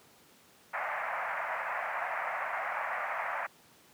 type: band-pass noise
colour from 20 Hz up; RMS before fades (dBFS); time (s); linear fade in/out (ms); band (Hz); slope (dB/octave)
pink; -35; 0.73-3.47; 10; 630 to 2200; 48
effects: pink hiss -60 dBFS RMS until 3.93 s + high-pass 150 Hz 12 dB/octave